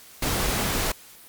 pink noise, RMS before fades -25 dBFS, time 0.22-0.92 s, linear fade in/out 5 ms, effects white hiss -48 dBFS RMS until 1.28 s + Opus 48 kbps

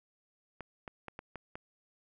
clicks, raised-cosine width 0.5 ms, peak -27 dBFS, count 6, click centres 0.607 / 0.878 / 1.083 / 1.191 / 1.357 / 1.555 s, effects none

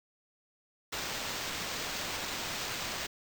violet noise with sample-and-hold, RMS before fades -37 dBFS, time 0.92-3.07 s, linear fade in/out 10 ms, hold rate 11025 Hz, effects none

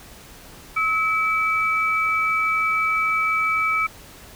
sine tone pair together, 1292 / 2302 Hz, E6 / D7, -35 / -35 cents, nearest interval minor seventh, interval 1000 cents, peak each -21 dBFS, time 0.76-3.87 s, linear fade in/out 10 ms, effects pink hiss -44 dBFS RMS until 4.35 s

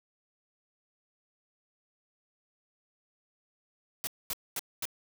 white noise bursts, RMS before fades -34 dBFS, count 4, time 4.04-4.854 s, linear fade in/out 0 ms, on 31 ms, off 230 ms, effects none

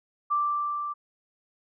sine tone with level ramp, 1174.7 Hz, D6, in tune, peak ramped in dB -21 to -30 dBFS, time 0.3-0.94 s, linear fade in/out 20 ms, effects none

